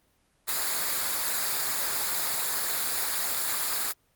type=noise with comb filter; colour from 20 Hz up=white; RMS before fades=-28 dBFS; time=0.47-3.93 s; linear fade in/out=20 ms; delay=0.34 ms; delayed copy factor=-0.6; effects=pink hiss -68 dBFS RMS until 4.15 s + Opus 24 kbps